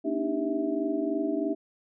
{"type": "tone cluster", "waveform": "sine", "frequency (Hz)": [237, 288.1, 311.2, 393.1, 653], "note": ["A#3", "D4", "D#4", "G4", "E5"], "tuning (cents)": [29, -33, 0, 5, -17], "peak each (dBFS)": [-38, -30, -30, -33, -34], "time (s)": [0.04, 1.55], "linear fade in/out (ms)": 20, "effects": []}